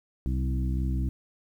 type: harmonic tone with a mistuned harmonic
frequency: 64.5 Hz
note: C2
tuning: 24 cents flat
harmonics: 1 / 2 / 3 / 4 / 5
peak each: -26 / -32 / -36 / -38 / -40 dBFS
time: 0.26-1.09 s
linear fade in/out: 0 ms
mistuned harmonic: 3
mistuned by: -17 cents
effects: 10-bit